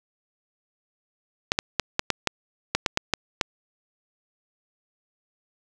clicks, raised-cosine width 0.2 ms, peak -3 dBFS, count 11, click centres 1.519 / 1.589 / 1.797 / 1.994 / 2.103 / 2.273 / 2.75 / 2.862 / 2.974 / 3.137 / 3.412 s, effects none

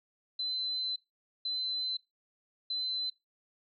sine tone bursts at uneven times, 4048 Hz, B7, 42 cents sharp, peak -31 dBFS, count 3, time 0.39-0.96 / 1.45-1.97 / 2.7-3.1 s, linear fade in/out 5 ms, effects noise-tail reverb RT60 0.2 s tail -21 dB re dry

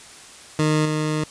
20% pulse tone with level steps, 153.9 Hz, D#3, 19 cents flat, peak -12 / -16 dBFS, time 0.59-1.24 s, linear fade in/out 2 ms, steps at 0.85 s, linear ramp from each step 5 ms, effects white hiss -43 dBFS RMS until 1.3 s + resampled to 22050 Hz

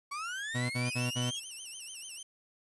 35% pulse linear sweep, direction up, 1108.7 to 3319 Hz, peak -34 dBFS, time 0.11-1.4 s, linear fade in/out 10 ms
30% pulse tone bursts, 123.47 Hz, B2, in tune, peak -28 dBFS, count 4, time 0.54-1.312 s, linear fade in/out 20 ms, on 160 ms, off 44 ms
5% pulse tone with vibrato, 2871 Hz, F7, 47 cents sharp, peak -33 dBFS, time 0.85-2.23 s, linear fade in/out 5 ms, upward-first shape sine, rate 6.8 Hz, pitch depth 150 cents each way
effects resampled to 24000 Hz + 10-bit

